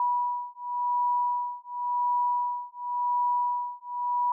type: beating tone pair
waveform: sine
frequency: 975 / 975.92 Hz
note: B5 / B5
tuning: -23 / -21 cents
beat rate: 0.92 Hz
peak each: -28 / -28 dBFS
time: 0-4.32 s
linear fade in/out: 2 ms
effects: none